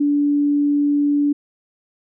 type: tone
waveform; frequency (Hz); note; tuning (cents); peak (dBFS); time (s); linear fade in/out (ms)
sine; 289.4; D4; -25; -14; 0-1.33; 10
effects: none